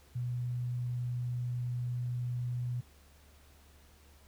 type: tone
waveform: sine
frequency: 122.7 Hz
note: B2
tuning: 11 cents flat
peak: -32 dBFS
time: 0.15-2.81 s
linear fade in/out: 10 ms
effects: added 72 Hz sine -59 dBFS peak until 4.27 s + pink hiss -63 dBFS RMS until 4.27 s